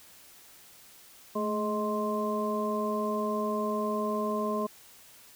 harmonic tone with a mistuned harmonic, 210 Hz, G#3, 19 cents sharp, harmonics 1 / 2 / 3 / 5, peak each -32 / -33 / -34 / -33 dBFS, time 1.35-4.67 s, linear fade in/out 10 ms, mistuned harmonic 1, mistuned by +52 cents, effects white hiss -54 dBFS RMS until 5.35 s

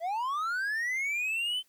triangle linear sweep, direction up, 638 to 3089 Hz, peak -27 dBFS, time 0-1.63 s, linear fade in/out 50 ms, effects white hiss -68 dBFS RMS until 1.68 s

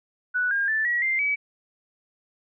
sine tone with pitch steps, 1480 / 1614 / 1760 / 1919.3 / 2093 / 2282 Hz, F#6 / G#6 / A6 / B6 / C7 / C#7, 0 / -50 / 0 / -50 / 0 / +50 cents, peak -21 dBFS, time 0.34-1.36 s, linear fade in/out 20 ms, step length 170 ms, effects none

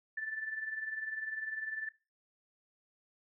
sine tone with tremolo, 1760 Hz, A6, in tune, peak -33 dBFS, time 0.17-1.89 s, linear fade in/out 5 ms, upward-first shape triangle, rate 20 Hz, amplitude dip 70%, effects noise-tail reverb RT60 0.3 s tail -20 dB re dry

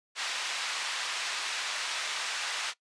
white band-pass noise, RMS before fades -34 dBFS, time 0.15-2.74 s, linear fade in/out 50 ms, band 970 to 4200 Hz, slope 12 dB/octave, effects noise-tail reverb RT60 0.1 s tail -19 dB re dry + resampled to 22050 Hz

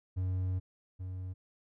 triangle tone pair in turn, 92.5 / 92.5 Hz, F#2 / F#2, 0 / 0 cents, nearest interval unison, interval 0 cents, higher neither, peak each -28 / -35 dBFS, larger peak first, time 0.16-0.6 / 0.99-1.34 s, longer first, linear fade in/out 20 ms, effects none

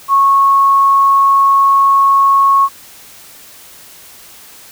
sine tone, 1100 Hz, C#6, 14 cents flat, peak -6 dBFS, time 0.08-2.69 s, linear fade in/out 50 ms, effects white hiss -38 dBFS RMS until 4.71 s

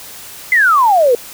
sine exponential sweep, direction down, 2093 to 460.8 Hz, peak -7 dBFS, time 0.52-1.15 s, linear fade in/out 2 ms, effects white hiss -33 dBFS RMS until 1.33 s

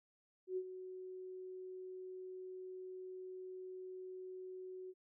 sine tone with ADSR envelope, 371.1 Hz, F#4, 5 cents sharp, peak -35 dBFS, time 0.47-4.94 s, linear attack 99 ms, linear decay 61 ms, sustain -11 dB, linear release 44 ms, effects none

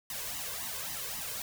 white noise with flanger, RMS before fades -38 dBFS, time 0.1-1.42 s, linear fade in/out 2 ms, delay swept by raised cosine 1 to 1.97 ms, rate 3.7 Hz, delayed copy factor +0.85, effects none

